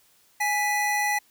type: tone pair together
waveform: square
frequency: 830.6 / 1975.5 Hz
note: G#5 / B6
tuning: 0 / 0 cents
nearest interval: octave + minor third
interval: 1500 cents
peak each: -26 dBFS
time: 0.4-1.19 s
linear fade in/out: 10 ms
effects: white hiss -61 dBFS RMS until 1.3 s